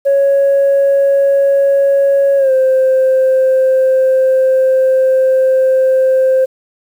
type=tone with pitch glide; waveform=sine; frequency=554.4 to 523.3 Hz; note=C#5 to C5; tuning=0 to 0 cents; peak=-6 dBFS; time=0.05-6.46 s; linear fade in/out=20 ms; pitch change=-100 cents; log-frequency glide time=2.37-2.52 s; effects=tanh soft clip ceiling -5 dBFS + 7-bit